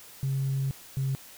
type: tone pair in turn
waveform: sine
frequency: 135.5 / 134.49 Hz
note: C#3 / C3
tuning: -39 / +48 cents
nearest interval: unison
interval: 13 cents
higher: first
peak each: -24 dBFS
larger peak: neither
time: 0.23-0.71 / 0.97-1.15 s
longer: first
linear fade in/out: 0 ms
effects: tanh soft clip ceiling -22 dBFS + white hiss -49 dBFS RMS until 1.37 s